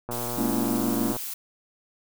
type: click train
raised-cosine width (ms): 1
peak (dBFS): -19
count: 130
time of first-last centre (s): 0.09-1.165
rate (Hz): 120
type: noise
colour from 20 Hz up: blue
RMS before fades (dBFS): -34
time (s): 0.11-1.34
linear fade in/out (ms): 5
type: chord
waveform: triangle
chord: A# half-diminished seventh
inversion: third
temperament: just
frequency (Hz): 209.8 / 233.1 / 279.7 / 335.6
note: G#3 / A#3 / C#4 / E4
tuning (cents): +18 / 0 / +16 / +31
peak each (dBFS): -29 / -26 / -27 / -29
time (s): 0.37-1.13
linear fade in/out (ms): 10
effects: none